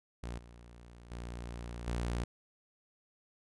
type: tone with level steps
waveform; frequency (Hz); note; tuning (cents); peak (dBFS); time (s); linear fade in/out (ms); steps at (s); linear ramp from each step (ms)
sawtooth; 59.1; A#1; +24; -35 / -48 / -37 / -29; 0.23-2.24; 5; 0.38 / 1.11 / 1.87; 5
effects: resampled to 24000 Hz